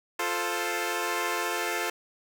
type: chord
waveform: 10% pulse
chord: F major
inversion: none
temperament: equal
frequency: 349.2 / 440 / 523.3 Hz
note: F4 / A4 / C5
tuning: 0 / 0 / 0 cents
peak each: -23 / -23 / -26 dBFS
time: 0.19-1.9 s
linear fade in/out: 5 ms
effects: none